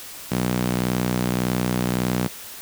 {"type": "tone with high-pass filter", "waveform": "sawtooth", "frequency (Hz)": 61.74, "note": "B1", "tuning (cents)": 0, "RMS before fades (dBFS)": -23, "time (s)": [0.31, 2.28], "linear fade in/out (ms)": 10, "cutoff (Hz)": 170, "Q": 1.7, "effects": ["white hiss -38 dBFS RMS until 2.61 s"]}